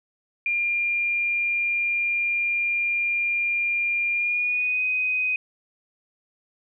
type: tone with pitch glide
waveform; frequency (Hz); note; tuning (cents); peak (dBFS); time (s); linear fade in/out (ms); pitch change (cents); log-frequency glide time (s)
sine; 2400 to 2505; D7 to D#7; +37 to +11; -21; 0.46-5.36; 2; +74; 4.14-4.83
effects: none